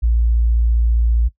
sine tone, 57.5 Hz, A#1, 23 cents flat, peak -12 dBFS, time 0.02-1.29 s, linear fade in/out 20 ms, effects noise-tail reverb RT60 0.1 s tail -17 dB re dry

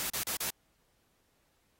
white noise bursts, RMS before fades -34 dBFS, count 4, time 0-0.503 s, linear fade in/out 0 ms, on 98 ms, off 37 ms, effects pink hiss -73 dBFS RMS until 1.79 s + AAC 48 kbps

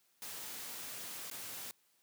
white noise with dropouts, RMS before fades -45 dBFS, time 0.22-1.71 s, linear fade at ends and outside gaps 0 ms, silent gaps 1.3-1.313 s, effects white hiss -73 dBFS RMS until 2.02 s + high-pass 100 Hz 12 dB/octave

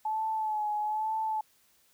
sine tone with vibrato, 860 Hz, A5, 40 cents flat, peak -28 dBFS, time 0.05-1.41 s, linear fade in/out 5 ms, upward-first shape sine, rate 1.1 Hz, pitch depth 40 cents each way, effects white hiss -66 dBFS RMS until 1.93 s

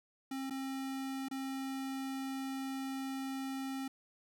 square tone with dropouts, 267.7 Hz, C4, 40 cents sharp, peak -38 dBFS, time 0.31-3.88 s, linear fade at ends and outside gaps 5 ms, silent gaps 0.499-0.506 / 1.285-1.311 s, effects none

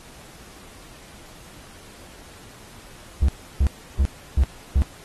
triangle tone bursts, 68.2 Hz, C#2, 28 cents flat, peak -12 dBFS, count 5, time 3.22-4.82 s, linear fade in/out 0 ms, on 64 ms, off 320 ms, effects pink hiss -46 dBFS RMS until 5.04 s + AAC 32 kbps

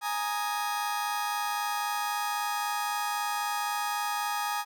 35% pulse chord, Ab suspended second, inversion none, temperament just, 830.6 / 934.4 / 1245.9 Hz, Ab5 / Bb5 / Eb6, 0 / +4 / +2 cents, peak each -30 / -34 / -32 dBFS, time 0.01-4.65 s, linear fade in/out 50 ms, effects none

